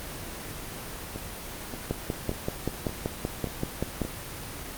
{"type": "two click trains", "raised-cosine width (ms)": 2, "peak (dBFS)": [-20, -13], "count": [6, 12], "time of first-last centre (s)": [[1.16, 4.05], [1.91, 4.017]], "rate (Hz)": [1.73, 5.22], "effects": ["pink hiss -38 dBFS RMS until 4.77 s", "Opus 24 kbps"]}